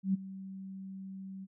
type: tone with ADSR envelope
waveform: sine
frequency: 191.9 Hz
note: G3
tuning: 37 cents flat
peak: -24 dBFS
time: 0.03-1.47 s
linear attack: 110 ms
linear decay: 17 ms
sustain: -17 dB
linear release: 37 ms
effects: none